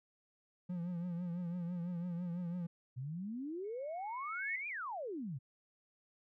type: tone with vibrato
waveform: triangle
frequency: 174.61 Hz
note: F3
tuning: in tune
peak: -35 dBFS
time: 0.69-2.67 s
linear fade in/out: 10 ms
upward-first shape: triangle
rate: 6 Hz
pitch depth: 77 cents each way
type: exponential two-way sweep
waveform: sine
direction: up then down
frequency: 120 to 2471 to 120 Hz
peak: -39 dBFS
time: 2.96-5.39 s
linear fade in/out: 20 ms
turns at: 4.68 s
type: tone with exponential growth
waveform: sine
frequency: 2200 Hz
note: C#7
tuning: 14 cents flat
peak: -35 dBFS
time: 3.64-4.56 s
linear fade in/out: 5 ms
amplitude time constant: 200 ms
effects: none